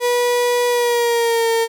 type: tone with pitch glide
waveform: 35% pulse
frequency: 486.6 to 456.6 Hz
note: B4 to A#4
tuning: -26 to -36 cents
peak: -13 dBFS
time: 0-1.68 s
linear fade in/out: 50 ms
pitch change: -110 cents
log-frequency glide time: 0.68-1.49 s
effects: none